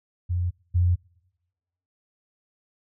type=tone pair in turn; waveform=sine; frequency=88.5 / 88.5 Hz; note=F2 / F2; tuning=+23 / +23 cents; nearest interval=unison; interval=0 cents; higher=neither; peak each=-22 / -17 dBFS; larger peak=second; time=0.29-0.51 / 0.74-0.96 s; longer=neither; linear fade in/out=20 ms; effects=noise-tail reverb RT60 1.0 s tail -26 dB re dry